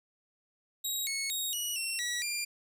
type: tone with pitch steps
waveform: 15% pulse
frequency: 3817 / 2196 / 3762 / 2916 / 2717 / 1931 / 2391 Hz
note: A#7 / C#7 / A#7 / F#7 / F7 / B6 / D7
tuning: +40 / -17 / +15 / -26 / -48 / -39 / +30 cents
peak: -25 dBFS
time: 0.84-2.45 s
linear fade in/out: 10 ms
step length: 230 ms
effects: none